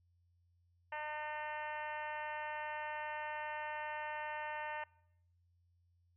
harmonic tone, 302.5 Hz, D#4, 49 cents flat, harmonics 2 / 3 / 4 / 5 / 6 / 7 / 8 / 9 / 10, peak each -48 / -42 / -54 / -51 / -46 / -53 / -56 / -54 / -61 dBFS, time 0.92-4.84 s, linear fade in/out 5 ms, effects noise-tail reverb RT60 0.8 s tail -24 dB re dry + added 87 Hz sine -70 dBFS peak until 6.16 s

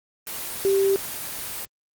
sine tone in noise, 390.9 Hz, G4, 5 cents flat, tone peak -17 dBFS, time 0.65-0.96 s, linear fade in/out 0 ms, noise white, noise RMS -32 dBFS, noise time 0.27-1.65 s, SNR +12 dB, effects Opus 24 kbps

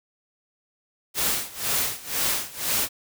white noise with tremolo, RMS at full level -23 dBFS, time 1.14-2.89 s, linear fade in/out 50 ms, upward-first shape sine, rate 2 Hz, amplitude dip 90%, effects none

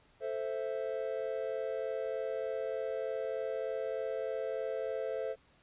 triangle chord, A minor, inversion none, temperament equal, 440 / 523.3 / 659.3 Hz, A4 / C5 / E5, 0 / 0 / 0 cents, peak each -36 / -35 / -38 dBFS, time 0.2-5.36 s, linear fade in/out 50 ms, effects pink hiss -66 dBFS RMS until 5.62 s + resampled to 8000 Hz

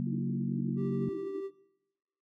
sine chord, F# major, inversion second, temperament equal, 138.59 / 185 / 233.1 Hz, C#3 / F#3 / A#3, 0 / 0 / 0 cents, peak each -34 dBFS, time 0-1.09 s, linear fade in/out 0 ms
pink band-pass noise, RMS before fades -43 dBFS, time 0.06-1.41 s, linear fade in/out 5 ms, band 290 to 350 Hz, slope 96 dB/octave
triangle tone with tremolo, 390.4 Hz, G4, 7 cents flat, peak -32 dBFS, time 0.76-1.51 s, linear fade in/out 50 ms, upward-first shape triangle, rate 12 Hz, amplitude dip 35%
effects noise-tail reverb RT60 0.9 s tail -18 dB re dry

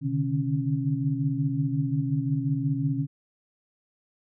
sine tone cluster, 129.6 / 144.7 / 150.3 / 274.3 Hz, C3 / D3 / D3 / C#4, -16 / -25 / +40 / -18 cents, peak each -29 dBFS, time 0.01-3.07 s, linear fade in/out 50 ms, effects none

